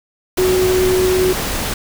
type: tone in noise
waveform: sine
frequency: 370 Hz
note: F#4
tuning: in tune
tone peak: -12 dBFS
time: 0.38-1.33 s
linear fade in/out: 5 ms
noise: pink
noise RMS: -21 dBFS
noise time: 0.37-1.74 s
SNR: +6 dB
effects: none